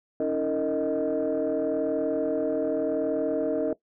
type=tone cluster; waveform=sine; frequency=279.3 / 320.1 / 456 / 625 Hz; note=C#4 / D#4 / A#4 / D#5; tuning=+13 / +49 / -38 / +8 cents; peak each=-29 / -29 / -26 / -27 dBFS; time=0.2-3.73 s; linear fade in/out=2 ms; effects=noise-tail reverb RT60 0.1 s tail -18 dB re dry + tanh soft clip ceiling -18 dBFS